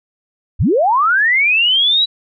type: linear sweep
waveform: sine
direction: up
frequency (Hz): 38.89 to 3951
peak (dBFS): -10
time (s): 0.59-2.06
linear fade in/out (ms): 20
effects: none